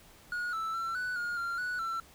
triangle tone with pitch steps, 1445 / 1319 / 1347 / 1488 / 1426 / 1385 / 1475 / 1344 Hz, F#6 / E6 / E6 / F#6 / F6 / F6 / F#6 / E6, -41 / +1 / +37 / +9 / +36 / -15 / -6 / +33 cents, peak -30 dBFS, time 0.32-2 s, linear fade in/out 2 ms, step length 210 ms, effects pink hiss -57 dBFS RMS until 2.14 s

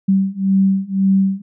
sine beating tone pair, 192.3 / 194.2 Hz, G3 / G3, -33 / -16 cents, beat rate 1.9 Hz, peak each -16 / -15 dBFS, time 0.08-1.42 s, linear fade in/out 10 ms, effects none

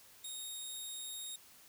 15% pulse tone, 3729 Hz, A#7, in tune, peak -35 dBFS, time 0.24-1.36 s, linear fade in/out 5 ms, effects white hiss -60 dBFS RMS until 1.68 s

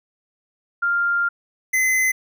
sine / square tone pair in turn, 1396.9 / 2042 Hz, F6 / C7, 0 / -43 cents, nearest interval perfect fifth, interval 657 cents, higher second, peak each -17 dBFS, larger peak neither, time 0.82-1.29 / 1.73-2.12 s, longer first, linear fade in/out 10 ms, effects none

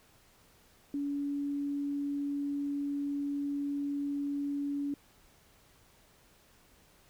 sine tone, 284.5 Hz, C#4, 45 cents sharp, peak -31 dBFS, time 0.94-4.94 s, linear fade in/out 2 ms, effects pink hiss -63 dBFS RMS until 7.09 s

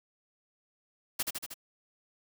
white noise with echo, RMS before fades -30 dBFS, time 1.19-1.23 s, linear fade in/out 10 ms, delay 78 ms, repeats 4, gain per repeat -3 dB, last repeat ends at 1.542 s, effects none

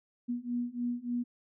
sine beating tone pair, 240.2 / 243.6 Hz, B3 / B3, -48 / -24 cents, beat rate 3.4 Hz, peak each -35 / -34 dBFS, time 0.28-1.24 s, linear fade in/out 20 ms, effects none

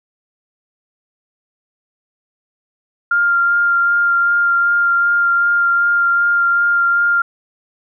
sine tone with vibrato, 1396.9 Hz, F6, in tune, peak -11 dBFS, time 3.11-7.22 s, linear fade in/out 5 ms, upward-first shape sine, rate 2.6 Hz, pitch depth 12 cents each way, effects none

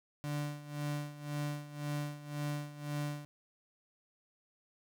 35% pulse tone with tremolo, 146.83 Hz, D3, in tune, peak -32 dBFS, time 0.24-3.25 s, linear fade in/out 0 ms, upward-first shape sine, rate 1.9 Hz, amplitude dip 80%, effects none

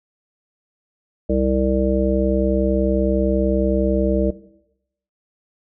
harmonic tone, 65.41 Hz, C2, in tune, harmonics 1 / 3 / 5 / 7 / 9, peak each -22 / -22 / -22 / -22 / -22 dBFS, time 1.29-4.31 s, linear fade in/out 10 ms, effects noise-tail reverb RT60 0.8 s tail -17 dB re dry

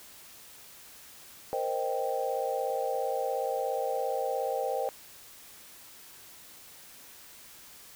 sine chord, C minor seventh, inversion third, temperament equal, 466.2 / 523.3 / 622.3 / 784 Hz, Bb4 / C5 / Eb5 / G5, 0 / 0 / 0 / 0 cents, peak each -35 / -32 / -36 / -33 dBFS, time 1.53-4.89 s, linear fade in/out 0 ms, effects white hiss -51 dBFS RMS until 7.95 s

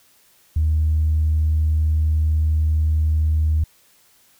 sine tone, 77.78 Hz, D#2, in tune, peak -14 dBFS, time 0.56-3.64 s, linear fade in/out 5 ms, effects tanh soft clip ceiling -11 dBFS + white hiss -56 dBFS RMS until 4.39 s

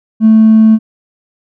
sine tone with hard clipping, 220 Hz, A3, in tune, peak -3 dBFS, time 0.2-0.79 s, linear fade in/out 50 ms, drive 1 dB, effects none

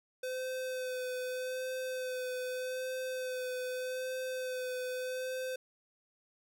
square tone with vibrato, 510 Hz, C5, 44 cents flat, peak -36 dBFS, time 0.23-5.56 s, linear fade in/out 5 ms, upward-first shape sine, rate 0.82 Hz, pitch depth 18 cents each way, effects none

